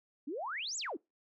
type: exponential two-way sweep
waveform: sine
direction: up then down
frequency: 258 to 7902 to 258 Hz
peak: -36 dBFS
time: 0.27-0.97 s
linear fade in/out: 10 ms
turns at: 0.77 s
effects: noise-tail reverb RT60 0.2 s tail -23 dB re dry